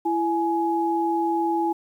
sine tone pair together, 334.7 / 839 Hz, E4 / G#5, +26 / +17 cents, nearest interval octave + major third, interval 1591 cents, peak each -23 dBFS, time 0.05-1.73 s, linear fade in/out 10 ms, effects 9-bit

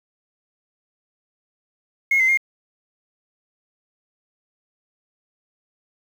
sine tone with pitch steps, 2160 / 2063 / 2127 Hz, C#7 / C7 / C7, -45 / -25 / +28 cents, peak -13 dBFS, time 2.11-2.374 s, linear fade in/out 5 ms, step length 88 ms, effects tanh soft clip ceiling -11 dBFS + 7-bit

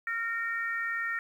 harmonic tone, 459.7 Hz, A#4, 24 cents flat, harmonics 3 / 4 / 5, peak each -35 / -31 / -41 dBFS, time 0.07-1.19 s, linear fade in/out 2 ms, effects 10-bit

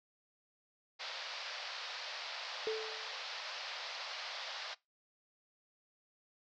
white band-pass noise, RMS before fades -44 dBFS, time 0.99-4.75 s, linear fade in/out 20 ms, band 520 to 5100 Hz, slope 48 dB/octave
sine tone with exponential decay, 439.2 Hz, A4, 3 cents flat, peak -31 dBFS, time 2.67-3.23 s, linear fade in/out 1 ms, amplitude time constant 120 ms
effects noise-tail reverb RT60 0.2 s tail -21 dB re dry

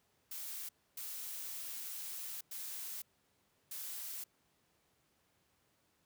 blue noise bursts at uneven times, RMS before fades -44 dBFS, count 4, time 0.31-0.69 / 0.97-2.41 / 2.51-3.02 / 3.71-4.24 s, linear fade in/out 5 ms, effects pink hiss -75 dBFS RMS until 6.05 s + high-pass 80 Hz 12 dB/octave

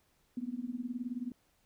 sine tone with tremolo, 245.6 Hz, B3, 9 cents flat, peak -31 dBFS, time 0.37-1.32 s, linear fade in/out 2 ms, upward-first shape triangle, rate 19 Hz, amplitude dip 100%, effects pink hiss -72 dBFS RMS until 1.65 s

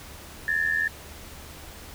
sine tone pair together, 1718.1 / 1800 Hz, A6 / A6, -42 / +39 cents, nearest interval minor second, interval 81 cents, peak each -25 / -25 dBFS, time 0.48-0.88 s, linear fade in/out 2 ms, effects added 74 Hz sine -48 dBFS peak until 1.94 s + pink hiss -44 dBFS RMS until 1.94 s

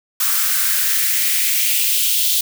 blue noise with high-pass filter sweep, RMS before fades -17 dBFS, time 0.2-2.41 s, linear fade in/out 5 ms, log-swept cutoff 1200 to 3500 Hz, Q 2.7, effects none

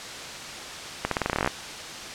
accelerating click train, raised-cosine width 0.5 ms, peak -8 dBFS, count 14, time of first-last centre 1.05-1.475 s, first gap 63 ms, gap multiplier 0.88, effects white hiss -36 dBFS RMS until 2.14 s + low-pass 6000 Hz 12 dB/octave

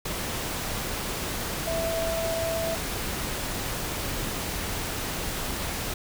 sine tone in noise, 659.3 Hz, E5, in tune, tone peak -27 dBFS, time 1.67-2.75 s, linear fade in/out 5 ms, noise pink, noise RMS -31 dBFS, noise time 0.05-5.94 s, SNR +1 dB, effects none

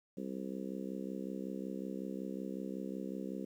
harmonic tone, 65.4 Hz, C2, in tune, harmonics 3 / 4 / 5 / 6 / 7 / 8, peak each -42 / -44 / -46 / -48 / -49 / -50 dBFS, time 0.17-3.45 s, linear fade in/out 5 ms, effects 11-bit

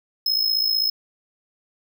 square tone with amplitude modulation, 5160 Hz, E8, 38 cents flat, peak -16 dBFS, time 0.26-0.9 s, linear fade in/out 5 ms, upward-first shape sine, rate 55.7 Hz, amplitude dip 70%, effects none

